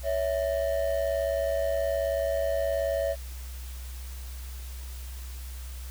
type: ring-modulated tone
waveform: triangle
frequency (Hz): 608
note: D#5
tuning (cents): -40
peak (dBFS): -20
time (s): 0.03-3.16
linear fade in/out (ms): 50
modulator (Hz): 49.4
effects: added 63 Hz sine -36 dBFS peak until 5.9 s + white hiss -48 dBFS RMS until 5.9 s